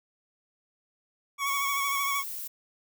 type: tone with vibrato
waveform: 25% pulse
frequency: 1115 Hz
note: C#6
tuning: 10 cents sharp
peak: -23 dBFS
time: 1.38-2.24 s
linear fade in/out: 50 ms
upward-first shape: sine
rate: 13 Hz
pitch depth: 31 cents each way
type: noise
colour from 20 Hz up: violet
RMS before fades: -37 dBFS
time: 1.46-2.48 s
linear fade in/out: 10 ms
effects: none